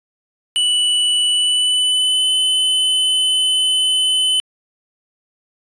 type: tone with pitch glide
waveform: square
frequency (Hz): 2962 to 3028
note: F#7 to F#7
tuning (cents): +1 to +39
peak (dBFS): -14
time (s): 0.56-4.4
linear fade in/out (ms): 0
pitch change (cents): +38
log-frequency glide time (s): 1.3-2.3
effects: resampled to 22050 Hz